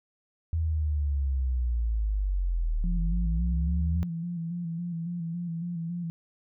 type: linear two-way sweep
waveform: sine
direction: down then up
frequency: 82.41 to 37.78 to 82.41 Hz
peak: -24 dBFS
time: 0.53-4.03 s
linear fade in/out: 0 ms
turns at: 2.81 s
type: tone with vibrato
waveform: sine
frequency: 170 Hz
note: F3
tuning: 46 cents flat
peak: -30 dBFS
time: 2.84-6.1 s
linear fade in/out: 0 ms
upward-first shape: square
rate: 3.6 Hz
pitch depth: 43 cents each way
effects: none